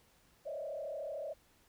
sine tone with frequency modulation, 598 Hz, D5, 31 cents sharp, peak -38 dBFS, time 0.45-1.34 s, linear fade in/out 20 ms, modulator 33.4 Hz, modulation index 1.7, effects pink hiss -68 dBFS RMS until 1.68 s

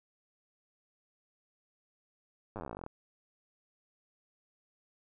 slowing click train, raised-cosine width 1 ms, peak -27 dBFS, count 20, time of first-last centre 2.56-2.864 s, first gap 9 ms, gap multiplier 1.06, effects none

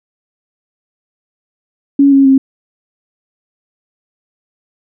sine tone with pitch steps, 279.7 / 273.8 / 268 Hz, C#4 / C#4 / C4, +16 / -21 / +42 cents, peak -4 dBFS, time 1.99-2.38 s, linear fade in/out 5 ms, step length 130 ms, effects none

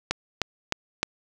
click train, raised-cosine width 0.2 ms, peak -6 dBFS, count 4, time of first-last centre 0.11-1.03 s, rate 3.26 Hz, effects 7-bit

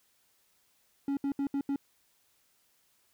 triangle tone bursts at uneven times, 278.6 Hz, C#4, 9 cents sharp, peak -26 dBFS, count 5, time 1.08-1.17 / 1.24-1.32 / 1.39-1.47 / 1.54-1.61 / 1.69-1.76 s, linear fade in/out 2 ms, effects white hiss -70 dBFS RMS until 3.13 s

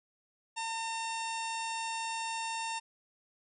harmonic tone with a mistuned harmonic, 906 Hz, A#5, 50 cents flat, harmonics 1 / 2 / 3 / 4 / 5 / 6 / 7 / 8 / 9 / 10, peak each -36 / -46 / -41 / -46 / -51 / -47 / -56 / -47 / -52 / -49 dBFS, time 0.56-2.8 s, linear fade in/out 20 ms, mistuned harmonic 4, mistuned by +20 cents, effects none

